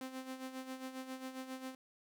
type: tone with tremolo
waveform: sawtooth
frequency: 260.7 Hz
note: C4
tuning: 6 cents flat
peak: -37 dBFS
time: 0.01-1.75 s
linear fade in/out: 2 ms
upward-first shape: sine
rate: 7.4 Hz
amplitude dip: 65%
effects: none